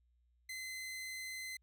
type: tone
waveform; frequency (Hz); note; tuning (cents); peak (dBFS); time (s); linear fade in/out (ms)
sawtooth; 2052; C7; -34; -39; 0.49-1.57; 5
effects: added 60 Hz sine -70 dBFS peak until 1.62 s